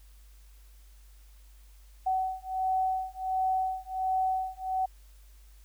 sine beating tone pair, 753 / 754.4 Hz, F#5 / F#5, +30 / +33 cents, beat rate 1.4 Hz, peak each -30 dBFS, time 2.06-4.86 s, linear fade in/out 10 ms, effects added 50 Hz sine -51 dBFS peak until 5.64 s + white hiss -64 dBFS RMS until 5.64 s

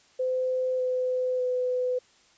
sine tone with pitch steps, 512 / 507 / 502 Hz, C5 / B4 / B4, -38 / +45 / +28 cents, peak -24 dBFS, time 0.19-1.99 s, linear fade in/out 10 ms, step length 600 ms, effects white hiss -60 dBFS RMS until 2.37 s + resampled to 16000 Hz

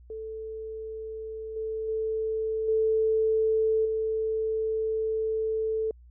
sine tone with level steps, 440 Hz, A4, in tune, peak -34 / -29 / -26 / -21 / -25 dBFS, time 0.1-5.91 s, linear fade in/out 2 ms, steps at 1.56 / 1.88 / 2.68 / 3.85 s, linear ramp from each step 5 ms, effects added 60 Hz sine -49 dBFS peak until 6.1 s

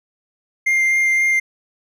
triangle tone with vibrato, 2105 Hz, C7, 10 cents sharp, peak -12 dBFS, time 0.66-1.4 s, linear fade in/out 10 ms, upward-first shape triangle, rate 3.8 Hz, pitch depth 9 cents each way, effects none

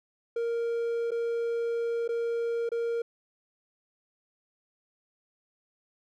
triangle tone with dropouts, 466.2 Hz, A#4, in tune, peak -25 dBFS, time 0.36-3.02 s, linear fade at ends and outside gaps 5 ms, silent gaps 1.108-1.116 / 2.078-2.089 / 2.691-2.717 s, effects none

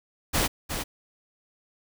pink noise with echo, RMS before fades -24 dBFS, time 0.33-0.48 s, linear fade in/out 20 ms, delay 360 ms, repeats 1, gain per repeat -7 dB, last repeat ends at 0.84 s, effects none

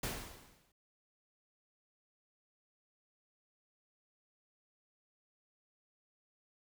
pink noise with exponential decay, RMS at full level -36 dBFS, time 0.03-0.72 s, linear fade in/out 5 ms, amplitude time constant 150 ms, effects none

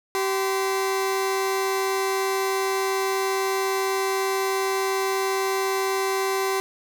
sawtooth tone pair together, 385.5 / 1028 Hz, G4 / C6, -29 / -31 cents, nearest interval octave + perfect fourth, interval 1698 cents, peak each -19 / -25 dBFS, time 0.15-6.6 s, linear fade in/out 0 ms, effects none

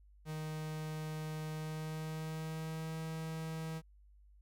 45% pulse tone with pitch glide, 155.56 to 160.21 Hz, D#3 to E3, 0 to -49 cents, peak -39 dBFS, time 0.25-3.82 s, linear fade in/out 50 ms, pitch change +51 cents, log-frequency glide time 1.52-2.98 s, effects added 50 Hz sine -59 dBFS peak until 4.41 s

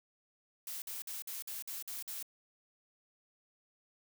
blue noise bursts, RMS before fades -42 dBFS, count 8, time 0.67-2.227 s, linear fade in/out 2 ms, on 150 ms, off 51 ms, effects none

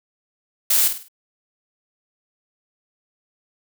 blue noise with echo, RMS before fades -17 dBFS, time 0.7-0.88 s, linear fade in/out 5 ms, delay 51 ms, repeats 4, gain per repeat -8 dB, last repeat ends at 1.084 s, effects none

